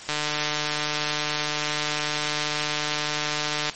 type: click train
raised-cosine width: 0.2 ms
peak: -8 dBFS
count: 542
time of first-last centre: 0.09-3.697 s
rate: 150 Hz
effects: white hiss -39 dBFS RMS until 3.75 s + MP3 32 kbps